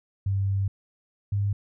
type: tone pair in turn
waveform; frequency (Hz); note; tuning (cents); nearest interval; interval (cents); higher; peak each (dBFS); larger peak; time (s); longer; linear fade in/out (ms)
sine; 98 / 100.87; G2 / G2; 0 / +50; unison; 50; second; -22; neither; 0.26-0.68 / 1.32-1.53; first; 5
effects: none